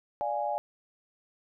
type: chord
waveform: sine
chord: D diminished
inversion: none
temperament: equal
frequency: 587.3 / 698.5 / 830.6 Hz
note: D5 / F5 / Ab5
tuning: 0 / 0 / 0 cents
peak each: -33 / -34 / -31 dBFS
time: 0.21-0.58 s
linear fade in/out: 0 ms
effects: none